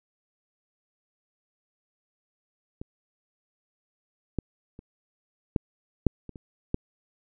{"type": "clicks", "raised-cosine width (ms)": 3, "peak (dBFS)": [-23, -14, -30, -10, -6, -26, -29, -12], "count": 8, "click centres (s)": [2.815, 4.387, 4.791, 5.562, 6.067, 6.293, 6.358, 6.744], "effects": []}